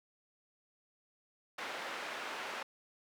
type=band-pass noise; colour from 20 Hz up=white; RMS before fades=-42 dBFS; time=1.58-2.63 s; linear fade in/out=5 ms; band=400 to 2100 Hz; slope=12 dB/octave; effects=none